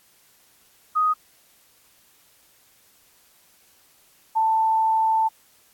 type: tone pair in turn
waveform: sine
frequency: 1248 / 886.3 Hz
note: D#6 / A5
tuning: +5 / +12 cents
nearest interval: tritone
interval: 593 cents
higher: first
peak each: -17 dBFS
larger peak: neither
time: 0.95-1.14 / 4.35-5.29 s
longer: second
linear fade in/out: 20 ms
effects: white hiss -58 dBFS RMS until 5.73 s + AAC 64 kbps